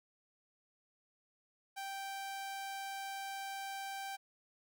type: tone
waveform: sawtooth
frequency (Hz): 783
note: G5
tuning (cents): -2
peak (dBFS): -37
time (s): 1.76-4.17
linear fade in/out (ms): 20
effects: none